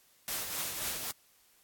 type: noise with tremolo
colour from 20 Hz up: white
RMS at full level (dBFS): -34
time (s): 0.28-1.11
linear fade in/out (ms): 0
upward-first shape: triangle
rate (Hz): 3.8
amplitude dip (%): 50
effects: white hiss -65 dBFS RMS until 1.63 s + AAC 64 kbps